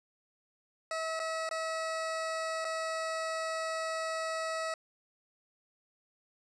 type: tone with dropouts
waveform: 20% pulse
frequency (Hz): 645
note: E5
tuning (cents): -38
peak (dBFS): -28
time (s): 0.91-4.74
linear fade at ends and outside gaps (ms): 2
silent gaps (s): 1.194-1.199 / 1.491-1.511 / 2.646-2.65
effects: resampled to 22050 Hz